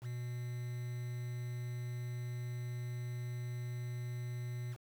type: tone with quantisation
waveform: triangle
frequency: 121.9 Hz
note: B2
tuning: 22 cents flat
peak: -36 dBFS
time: 0.01-4.77 s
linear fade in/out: 50 ms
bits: 9
effects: none